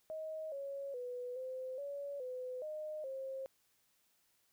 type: tone with pitch steps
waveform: sine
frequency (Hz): 630 / 555 / 493.9 / 516 / 566 / 506 / 614 / 533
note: D#5 / C#5 / B4 / C5 / C#5 / B4 / D#5 / C5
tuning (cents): +21 / +2 / 0 / -24 / +36 / +42 / -23 / +32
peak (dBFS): -40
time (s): 0.1-3.46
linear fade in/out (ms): 0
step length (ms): 420
effects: white hiss -75 dBFS RMS until 4.52 s